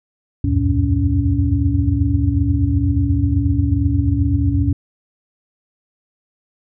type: tone cluster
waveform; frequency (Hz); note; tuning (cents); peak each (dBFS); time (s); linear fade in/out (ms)
sine; 70.8 / 85.4 / 93.6 / 115.8 / 281.7; C#2 / F2 / F#2 / A#2 / C#4; +37 / -38 / +20 / -11 / +28; -20; 0.44-4.73; 5
effects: none